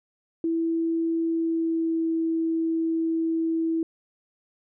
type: tone with pitch glide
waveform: sine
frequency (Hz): 329.6 to 326.6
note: E4 to E4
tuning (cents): 0 to -16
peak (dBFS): -22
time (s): 0.44-3.83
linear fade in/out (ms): 2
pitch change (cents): -16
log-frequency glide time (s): 1.23-2.09
effects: none